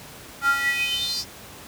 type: tone with high-pass filter sweep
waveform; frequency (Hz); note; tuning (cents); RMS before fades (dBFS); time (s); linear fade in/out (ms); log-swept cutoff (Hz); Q
square; 277.2; C#4; 0; -24; 0.41-1.25; 50; 1200 to 5300; 9.4
effects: pink hiss -42 dBFS RMS until 1.67 s + high-pass 60 Hz 12 dB/octave